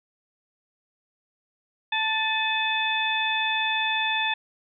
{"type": "harmonic tone with a mistuned harmonic", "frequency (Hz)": 880, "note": "A5", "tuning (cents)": 0, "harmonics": [1, 2, 3, 4], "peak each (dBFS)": [-28, -28, -28, -28], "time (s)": [1.92, 4.34], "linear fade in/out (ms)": 5, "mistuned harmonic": 3, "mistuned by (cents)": -57, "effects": []}